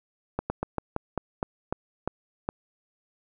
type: slowing click train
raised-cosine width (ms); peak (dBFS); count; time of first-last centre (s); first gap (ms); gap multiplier
1; -13; 10; 0.39-2.489; 110; 1.18
effects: none